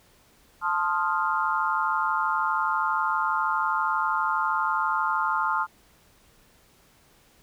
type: chord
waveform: sine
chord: F dominant seventh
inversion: first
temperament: equal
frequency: 880 / 1046.5 / 1244.5 / 1396.9 Hz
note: A5 / C6 / Eb6 / F6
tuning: 0 / 0 / 0 / 0 cents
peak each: -28 dBFS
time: 0.61-5.67 s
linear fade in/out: 50 ms
effects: pink hiss -59 dBFS RMS until 7.42 s